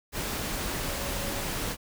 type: tone in noise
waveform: sine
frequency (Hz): 559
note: C#5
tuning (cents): +14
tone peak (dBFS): -41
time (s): 0.84-1.47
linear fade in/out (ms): 50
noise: pink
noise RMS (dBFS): -32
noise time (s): 0.12-1.77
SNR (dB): -12
effects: none